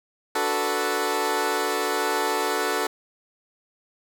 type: chord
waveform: 15% pulse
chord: B minor seventh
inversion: first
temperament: equal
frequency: 293.7 / 370 / 440 / 493.9 Hz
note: D4 / F#4 / A4 / B4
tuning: 0 / 0 / 0 / 0 cents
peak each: -25 / -22 / -19 / -25 dBFS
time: 0.35-2.87 s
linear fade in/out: 5 ms
effects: none